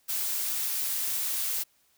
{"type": "noise", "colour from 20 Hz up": "blue", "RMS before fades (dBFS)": -30, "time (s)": [0.08, 1.64], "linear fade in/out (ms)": 20, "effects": ["white hiss -67 dBFS RMS until 1.97 s"]}